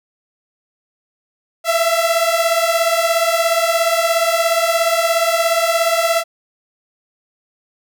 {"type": "beating tone pair", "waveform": "sawtooth", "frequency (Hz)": [659.3, 676.3], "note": ["E5", "E5"], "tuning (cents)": [0, 44], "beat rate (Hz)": 17, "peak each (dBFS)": -13, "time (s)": [1.64, 6.24], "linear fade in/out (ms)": 50, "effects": []}